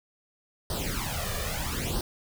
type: noise with flanger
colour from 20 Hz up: pink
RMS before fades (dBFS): -31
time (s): 0.7-2.01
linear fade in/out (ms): 2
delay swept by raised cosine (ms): 0.21 to 1.71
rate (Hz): 0.77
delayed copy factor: +0.8
effects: none